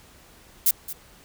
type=noise with echo; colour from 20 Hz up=violet; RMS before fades=-18 dBFS; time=0.66-0.71 s; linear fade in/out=5 ms; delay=220 ms; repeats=1; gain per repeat=-15 dB; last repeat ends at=0.93 s; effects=pink hiss -52 dBFS RMS until 1.24 s